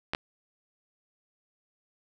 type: clicks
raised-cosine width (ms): 0.3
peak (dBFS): -13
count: 2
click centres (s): 0.135 / 0.149
effects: none